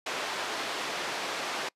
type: band-pass noise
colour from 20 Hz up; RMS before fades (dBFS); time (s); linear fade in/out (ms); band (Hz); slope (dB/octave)
pink; -34; 0.06-1.69; 5; 490 to 4800; 12
effects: noise-tail reverb RT60 0.1 s tail -25 dB re dry + resampled to 32000 Hz